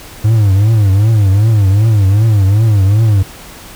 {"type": "tone with vibrato", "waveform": "triangle", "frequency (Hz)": 103.83, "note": "G#2", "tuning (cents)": 0, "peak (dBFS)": -4, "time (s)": [0.24, 3.23], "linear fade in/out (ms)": 10, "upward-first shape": "triangle", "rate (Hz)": 2.6, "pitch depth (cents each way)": 180, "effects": ["pink hiss -33 dBFS RMS until 3.75 s"]}